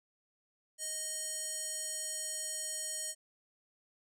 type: tone with band-pass filter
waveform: square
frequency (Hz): 622.3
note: D#5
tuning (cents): 0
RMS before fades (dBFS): -39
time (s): 0.78-3.15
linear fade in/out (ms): 50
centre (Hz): 8100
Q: 3.6
effects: none